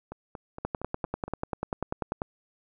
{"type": "two click trains", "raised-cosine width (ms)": 1, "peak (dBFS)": [-24, -15], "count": [6, 17], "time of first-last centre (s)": [[0.12, 1.28], [0.65, 2.219]], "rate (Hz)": [4.31, 10.2], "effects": []}